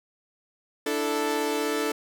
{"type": "chord", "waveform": "sawtooth", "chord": "D suspended second", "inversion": "none", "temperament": "equal", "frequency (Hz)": [293.7, 329.6, 440], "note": ["D4", "E4", "A4"], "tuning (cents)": [0, 0, 0], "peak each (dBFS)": [-26, -29, -23], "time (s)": [0.86, 1.92], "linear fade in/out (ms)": 5, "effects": []}